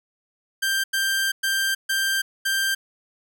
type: tone bursts at uneven times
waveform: sawtooth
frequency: 1578 Hz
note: G6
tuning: 11 cents sharp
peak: -17 dBFS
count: 5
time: 0.62-0.84 / 0.93-1.32 / 1.43-1.75 / 1.89-2.22 / 2.45-2.75 s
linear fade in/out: 10 ms
effects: none